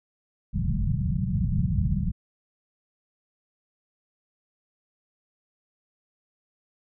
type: low-pass noise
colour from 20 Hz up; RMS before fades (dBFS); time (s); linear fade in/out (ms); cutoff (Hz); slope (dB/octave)
white; -25; 0.53-2.12; 20; 200; 96
effects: none